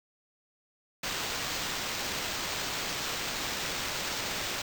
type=noise with sample-and-hold; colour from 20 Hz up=white; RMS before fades=-34 dBFS; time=1.03-4.62 s; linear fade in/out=5 ms; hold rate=11025 Hz; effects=none